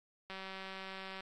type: click train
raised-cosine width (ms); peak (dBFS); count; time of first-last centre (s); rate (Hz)
0.3; -29; 174; 0.3-1.206; 191
effects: AAC 64 kbps